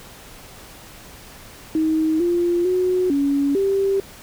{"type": "tone with pitch steps", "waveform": "sine", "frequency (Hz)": [316, 347.5, 366.2, 281.3, 391.7], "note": ["D#4", "F4", "F#4", "C#4", "G4"], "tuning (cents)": [27, -9, -18, 26, -1], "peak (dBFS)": -16, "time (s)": [1.75, 4], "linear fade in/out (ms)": 2, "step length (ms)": 450, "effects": ["pink hiss -42 dBFS RMS until 4.22 s"]}